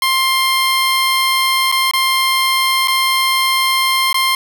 15% pulse tone with dropouts, 1056 Hz, C6, 16 cents sharp, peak -6 dBFS, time 0.02-4.35 s, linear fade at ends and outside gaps 2 ms, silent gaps 1.717-1.723 / 1.912-1.935 / 2.875-2.881 / 4.129-4.143 s, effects none

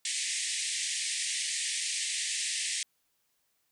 white band-pass noise, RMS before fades -33 dBFS, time 0.05-2.83 s, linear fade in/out 2 ms, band 1800 to 9500 Hz, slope 96 dB/octave, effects white hiss -75 dBFS RMS until 3.71 s

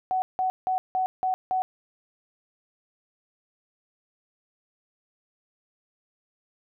sine tone bursts, 748 Hz, F#5, 19 cents sharp, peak -22 dBFS, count 6, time 0.11-1.62 s, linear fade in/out 0 ms, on 110 ms, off 170 ms, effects none

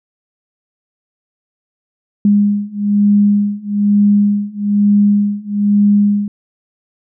sine beating tone pair, 204.1 / 205.2 Hz, G#3 / G#3, -30 / -21 cents, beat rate 1.1 Hz, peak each -13 / -12 dBFS, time 2.25-6.28 s, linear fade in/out 2 ms, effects none

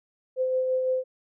sine tone with tremolo, 515 Hz, C5, 28 cents flat, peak -21 dBFS, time 0.36-1.04 s, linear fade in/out 50 ms, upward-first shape sine, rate 5.9 Hz, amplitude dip 30%, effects none

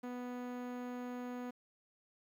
sawtooth tone with low-pass filter, 246.9 Hz, B3, in tune, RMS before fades -43 dBFS, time 0.03-1.51 s, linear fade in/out 10 ms, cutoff 2000 Hz, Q 0.57, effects 11-bit

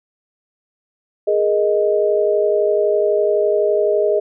sine chord, Ab suspended second, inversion none, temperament just, 415.3 / 467.2 / 623 Hz, Ab4 / Bb4 / Eb5, 0 / +4 / +2 cents, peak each -16 / -22 / -17 dBFS, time 1.27-4.2 s, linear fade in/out 10 ms, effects none

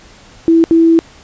sine tone bursts at uneven times, 329.6 Hz, E4, in tune, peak -5 dBFS, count 2, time 0.48-0.64 / 0.71-0.99 s, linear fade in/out 0 ms, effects pink hiss -41 dBFS RMS until 1.23 s + resampled to 16000 Hz

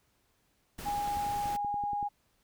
pink noise, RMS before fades -43 dBFS, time 0.78-1.57 s, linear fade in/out 10 ms
click train, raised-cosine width 3 ms, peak -32 dBFS, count 14, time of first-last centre 0.79-2.028 s, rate 10.5 Hz
sine tone, 820 Hz, G#5, 22 cents flat, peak -30 dBFS, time 0.85-2.09 s, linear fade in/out 20 ms
effects pink hiss -72 dBFS RMS until 2.43 s

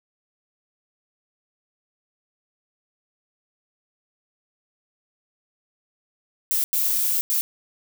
violet noise bursts at uneven times, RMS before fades -22 dBFS, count 3, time 6.51-6.64 / 6.73-7.21 / 7.3-7.41 s, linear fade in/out 0 ms, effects none

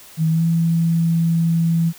sine tone with pitch glide, 160 to 166.03 Hz, D#3 to E3, +49 to +13 cents, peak -14 dBFS, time 0.17-1.93 s, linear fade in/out 50 ms, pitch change +64 cents, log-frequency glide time 0.29-0.44 s, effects white hiss -43 dBFS RMS until 1.98 s

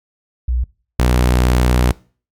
sine / sawtooth tone pair in turn, 61 / 61.6 Hz, B1 / B1, -21 / -4 cents, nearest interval unison, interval 17 cents, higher second, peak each -14 / -7 dBFS, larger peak second, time 0.48-0.64 / 0.99-1.92 s, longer second, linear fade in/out 5 ms, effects noise-tail reverb RT60 0.4 s tail -22 dB re dry + MP3 96 kbps

